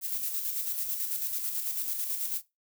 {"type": "noise with tremolo", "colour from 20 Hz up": "violet", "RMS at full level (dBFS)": -31, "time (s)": [0.01, 2.42], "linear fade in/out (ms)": 50, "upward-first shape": "square", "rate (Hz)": 9.1, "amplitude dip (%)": 40, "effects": ["noise-tail reverb RT60 0.2 s tail -17 dB re dry"]}